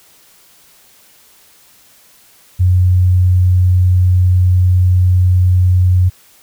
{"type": "tone", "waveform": "sine", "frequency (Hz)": 91, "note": "F#2", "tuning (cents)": -28, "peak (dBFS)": -7, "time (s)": [2.59, 6.1], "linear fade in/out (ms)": 20, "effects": ["white hiss -47 dBFS RMS until 6.42 s"]}